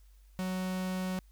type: tone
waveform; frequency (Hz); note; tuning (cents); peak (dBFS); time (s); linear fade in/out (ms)
45% pulse; 185.5; F#3; +5; -32; 0.39-1.19; 0
effects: added 49 Hz sine -55 dBFS peak until 1.31 s + white hiss -71 dBFS RMS until 1.31 s